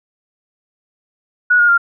sine tone with pitch steps, 1462 / 1427.8 / 1394.4 Hz, F#6 / F6 / F6, -21 / +38 / -3 cents, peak -8 dBFS, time 1.5-1.779 s, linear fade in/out 10 ms, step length 93 ms, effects none

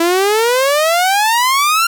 sawtooth exponential sweep, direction up, 329.6 to 1396.9 Hz, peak -7 dBFS, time 0-1.87 s, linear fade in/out 5 ms, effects none

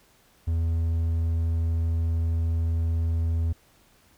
triangle tone, 82.41 Hz, E2, in tune, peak -20 dBFS, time 0.47-3.53 s, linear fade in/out 10 ms, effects pink hiss -60 dBFS RMS until 4.17 s

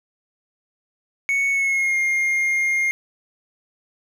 triangle tone with pitch glide, 2217 to 2125 Hz, C#7 to C7, 0 to +26 cents, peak -16 dBFS, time 1.29-2.91 s, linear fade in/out 0 ms, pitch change -74 cents, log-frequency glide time 1.5-1.97 s, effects none

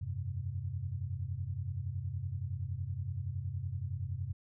sine chord, F suspended second, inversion none, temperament equal, 87.31 / 98 / 130.81 Hz, F2 / G2 / C3, 0 / 0 / 0 cents, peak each -40 / -38 / -40 dBFS, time 0.01-4.33 s, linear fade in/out 10 ms, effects none

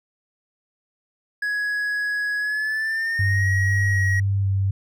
triangle tone with pitch glide, 1673 to 1899.7 Hz, G#6 to A#6, +12 to +32 cents, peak -20 dBFS, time 1.42-4.2 s, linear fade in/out 5 ms, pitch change +220 cents, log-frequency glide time 2.38-3.48 s
sine tone with vibrato, 98 Hz, G2, in tune, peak -18 dBFS, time 3.19-4.71 s, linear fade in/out 5 ms, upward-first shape square, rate 2 Hz, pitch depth 13 cents each way
effects none

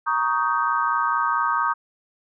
sine chord, Eb dominant seventh, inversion second, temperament just, 933.4 / 1120.1 / 1244.5 / 1555.6 Hz, Bb5 / Db6 / Eb6 / G6, +2 / +18 / 0 / -14 cents, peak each -25 / -25 / -23 / -27 dBFS, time 0.06-1.74 s, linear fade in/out 20 ms, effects none

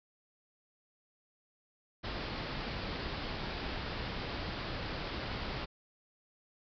pink low-pass noise, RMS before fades -39 dBFS, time 2.03-5.66 s, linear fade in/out 20 ms, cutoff 5100 Hz, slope 96 dB/octave, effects none

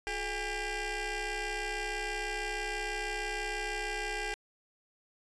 15% pulse ring-modulated tone, 392.3 Hz, G4, 1 cent sharp, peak -24 dBFS, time 0.07-4.34 s, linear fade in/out 0 ms, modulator 1210 Hz, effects resampled to 22050 Hz

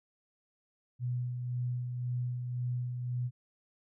sine tone with tremolo, 123.47 Hz, B2, in tune, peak -30 dBFS, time 0.99-3.31 s, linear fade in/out 50 ms, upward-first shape sine, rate 1.9 Hz, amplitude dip 40%, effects none

